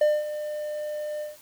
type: tone with ADSR envelope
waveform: triangle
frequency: 601 Hz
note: D5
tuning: 40 cents sharp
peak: -14 dBFS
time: 0.01-1.37 s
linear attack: 5 ms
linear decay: 220 ms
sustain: -13 dB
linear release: 160 ms
effects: white hiss -52 dBFS RMS until 1.41 s